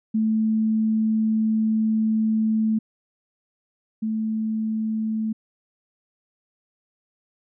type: tone pair in turn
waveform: sine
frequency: 219.3 / 219.3 Hz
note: A3 / A3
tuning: -6 / -6 cents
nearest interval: unison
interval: 0 cents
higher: neither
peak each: -18 / -22 dBFS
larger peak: first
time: 0.14-2.79 / 4.02-5.33 s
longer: first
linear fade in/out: 10 ms
effects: none